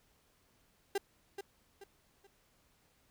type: tone with echo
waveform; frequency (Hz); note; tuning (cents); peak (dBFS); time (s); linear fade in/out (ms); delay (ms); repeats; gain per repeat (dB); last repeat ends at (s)
35% pulse; 396.7; G4; +21; -29; 0.95-0.98; 5; 430; 3; -9; 2.27
effects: pink hiss -71 dBFS RMS until 3.1 s